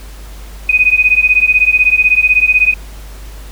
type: beating tone pair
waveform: sine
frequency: 2489 / 2505 Hz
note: D#7 / D#7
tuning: 0 / +11 cents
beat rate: 16 Hz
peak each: -10 dBFS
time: 0.69-2.74 s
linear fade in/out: 5 ms
effects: added 50 Hz sine -28 dBFS peak until 3.51 s + pink hiss -38 dBFS RMS until 3.51 s